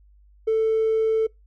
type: tone with hard clipping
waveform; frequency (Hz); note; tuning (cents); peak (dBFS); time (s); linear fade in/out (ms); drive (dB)
sine; 442.7; A4; +11; -18; 0.47-1.27; 10; 1
effects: noise-tail reverb RT60 0.2 s tail -25 dB re dry + added 50 Hz sine -51 dBFS peak until 1.46 s